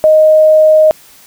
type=tone; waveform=sine; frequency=622.3 Hz; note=D#5; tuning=in tune; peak=-3 dBFS; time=0.04-0.91 s; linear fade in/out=0 ms; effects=white hiss -41 dBFS RMS until 1.26 s